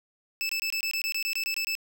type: tone bursts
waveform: 25% pulse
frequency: 2629 Hz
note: E7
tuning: 5 cents flat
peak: -23 dBFS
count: 13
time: 0.41-1.752 s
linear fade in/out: 0 ms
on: 82 ms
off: 23 ms
effects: none